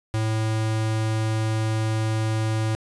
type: tone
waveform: square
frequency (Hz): 110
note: A2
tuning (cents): 0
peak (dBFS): -22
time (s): 0.14-2.75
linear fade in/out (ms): 0
effects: resampled to 24000 Hz + 9-bit